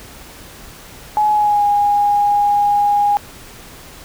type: tone with pitch glide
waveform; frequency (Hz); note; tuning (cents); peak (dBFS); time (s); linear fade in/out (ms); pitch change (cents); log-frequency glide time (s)
sine; 845 to 820; G#5 to G#5; +30 to -22; -11; 1.17-3.17; 0; -52; 1.32-1.64
effects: pink hiss -38 dBFS RMS until 4.04 s